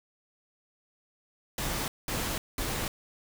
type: noise bursts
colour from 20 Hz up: pink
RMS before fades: -32 dBFS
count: 3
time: 1.58-2.88 s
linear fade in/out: 2 ms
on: 300 ms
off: 200 ms
effects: none